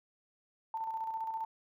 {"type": "tone with tremolo", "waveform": "sine", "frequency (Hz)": 893, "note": "A5", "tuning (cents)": 25, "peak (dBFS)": -33, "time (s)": [0.74, 1.45], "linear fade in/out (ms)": 2, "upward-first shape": "square", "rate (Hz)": 15, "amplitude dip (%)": 40, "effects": []}